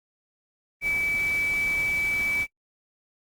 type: tone in noise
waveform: sine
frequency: 2300 Hz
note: D7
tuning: 37 cents flat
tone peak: -23 dBFS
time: 0.81-2.47 s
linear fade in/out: 50 ms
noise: pink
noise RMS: -39 dBFS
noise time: 0.81-2.47 s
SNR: +13 dB
effects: noise-tail reverb RT60 0.1 s tail -24 dB re dry + Opus 24 kbps